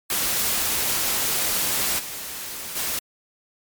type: noise with level steps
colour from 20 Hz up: white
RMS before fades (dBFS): -23 / -33 / -26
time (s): 0.1-2.99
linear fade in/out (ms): 2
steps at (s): 1.98 / 2.75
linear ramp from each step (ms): 20
effects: MP3 96 kbps